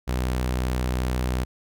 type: tone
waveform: sawtooth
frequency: 62.7 Hz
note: B1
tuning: 27 cents sharp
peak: -19 dBFS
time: 0.07-1.45 s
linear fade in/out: 20 ms
effects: none